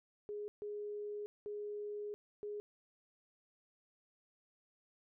sine tone bursts at uneven times, 415.3 Hz, G#4, in tune, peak -40 dBFS, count 4, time 0.29-0.48 / 0.62-1.26 / 1.46-2.14 / 2.43-2.6 s, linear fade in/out 0 ms, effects none

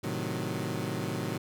20% pulse chord, A diminished seventh, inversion none, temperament equal, 110 / 130.81 / 155.56 / 185 Hz, A2 / C3 / Eb3 / Gb3, 0 / 0 / 0 / 0 cents, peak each -32 dBFS, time 0.03-1.38 s, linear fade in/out 10 ms, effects none

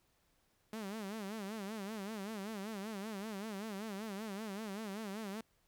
sawtooth tone with vibrato, 207.7 Hz, G#3, in tune, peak -37 dBFS, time 0.73-5.41 s, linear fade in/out 2 ms, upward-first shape sine, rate 5.2 Hz, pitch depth 140 cents each way, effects pink hiss -75 dBFS RMS until 5.67 s

